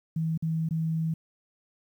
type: tone with dropouts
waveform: sine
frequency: 161.4 Hz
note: E3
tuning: 36 cents flat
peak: -25 dBFS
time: 0.16-1.14 s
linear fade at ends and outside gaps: 5 ms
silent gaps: 0.376-0.424 / 0.689-0.708 s
effects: 10-bit